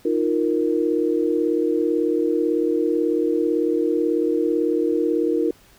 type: chord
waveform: sine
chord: Eb suspended second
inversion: none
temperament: equal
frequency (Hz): 311.1 / 349.2 / 466.2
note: Eb4 / F4 / Bb4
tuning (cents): 0 / 0 / 0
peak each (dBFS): -22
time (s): 0.05-5.51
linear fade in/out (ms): 5
effects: pink hiss -53 dBFS RMS until 5.78 s